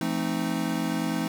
square chord, F dominant seventh, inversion none, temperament equal with one note detuned, 170.63 / 220 / 261.6 / 311.1 Hz, F3 / A3 / C4 / Eb4, -40 / 0 / 0 / 0 cents, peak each -32 dBFS, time 0.01-1.28 s, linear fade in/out 2 ms, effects none

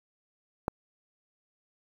click, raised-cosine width 1 ms, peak -13 dBFS, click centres 0.681 s, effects 7-bit

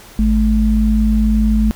sine tone pair together, 54 / 216 Hz, A1 / A3, -32 / -32 cents, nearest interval 2 octaves, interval 2400 cents, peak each -13 dBFS, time 0.19-1.71 s, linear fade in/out 0 ms, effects pink hiss -40 dBFS RMS until 1.75 s

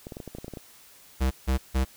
clicks, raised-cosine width 2 ms, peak -24 dBFS, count 11, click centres 0.069 / 0.122 / 0.169 / 0.202 / 0.277 / 0.35 / 0.385 / 0.445 / 0.481 / 0.537 / 0.572 s
square tone bursts, 65.41 Hz, C2, in tune, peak -22 dBFS, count 3, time 1.2-1.85 s, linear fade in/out 20 ms, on 110 ms, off 160 ms
effects white hiss -53 dBFS RMS until 1.96 s

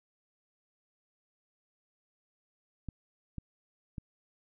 clicks, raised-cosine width 5 ms, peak -26 dBFS, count 3, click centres 2.887 / 3.383 / 3.982 s, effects none

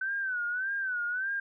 sine tone with vibrato, 1514 Hz, F#6, 39 cents sharp, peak -29 dBFS, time 0.01-1.4 s, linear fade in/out 5 ms, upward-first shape sine, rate 1.7 Hz, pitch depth 110 cents each way, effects none

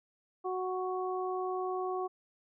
harmonic tone, 370 Hz, F#4, in tune, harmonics 1 / 2 / 3, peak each -34 / -37 / -39 dBFS, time 0.44-2.08 s, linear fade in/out 20 ms, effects none

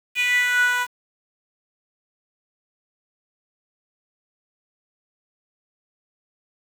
10% pulse tone with high-pass filter sweep, 492.5 Hz, B4, 5 cents flat, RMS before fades -20 dBFS, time 0.15-0.87 s, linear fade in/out 50 ms, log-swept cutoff 2500 to 1100 Hz, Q 7.1, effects low-pass 12000 Hz 12 dB/octave + 7-bit

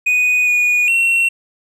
triangle tone with pitch steps, 2483 / 2456 / 2723 Hz, D#7 / D#7 / F7, -4 / -23 / -44 cents, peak -10 dBFS, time 0.06-1.29 s, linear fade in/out 10 ms, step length 410 ms, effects none

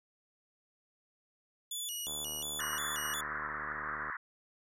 15% pulse tone with vibrato, 3168 Hz, G7, 18 cents sharp, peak -30 dBFS, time 1.71-3.21 s, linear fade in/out 5 ms, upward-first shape square, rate 2.8 Hz, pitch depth 150 cents each way
click train, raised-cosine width 1 ms, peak -34 dBFS, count 154, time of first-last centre 2.07-4.099 s, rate 75.4 Hz
white band-pass noise, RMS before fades -39 dBFS, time 2.59-4.17 s, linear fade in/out 5 ms, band 1000 to 1900 Hz, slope 96 dB/octave
effects none

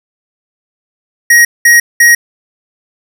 square tone bursts, 1889 Hz, A#6, 22 cents sharp, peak -3 dBFS, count 3, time 1.3-2.15 s, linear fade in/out 5 ms, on 150 ms, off 200 ms, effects none

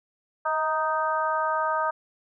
harmonic tone with a mistuned harmonic, 311.1 Hz, D#4, in tune, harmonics 2 / 3 / 4 / 5, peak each -29 / -27 / -27 / -32 dBFS, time 0.45-1.91 s, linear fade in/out 10 ms, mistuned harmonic 2, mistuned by +28 cents, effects none

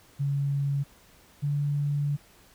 sine tone pair in turn, 140.5 / 144.37 Hz, C#3 / D3, +24 / -29 cents, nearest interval unison, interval 47 cents, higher second, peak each -24 dBFS, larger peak neither, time 0.19-0.84 / 1.42-2.17 s, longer second, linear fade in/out 20 ms, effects pink hiss -57 dBFS RMS until 2.54 s

